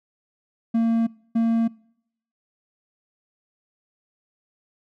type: tone pair in turn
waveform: triangle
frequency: 228.5 / 228.5 Hz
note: A#3 / A#3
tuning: -34 / -34 cents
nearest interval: unison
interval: 0 cents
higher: neither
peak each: -15 dBFS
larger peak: neither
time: 0.74-1.07 / 1.35-1.68 s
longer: neither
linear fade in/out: 10 ms
effects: noise-tail reverb RT60 0.7 s tail -24 dB re dry